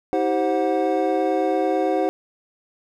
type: tone cluster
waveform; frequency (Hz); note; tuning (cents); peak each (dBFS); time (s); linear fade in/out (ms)
triangle; 319.2 / 388.2 / 526 / 733; D#4 / G4 / C5 / F#5; +44 / -17 / +9 / -16; -22; 0.13-2.09; 0
effects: none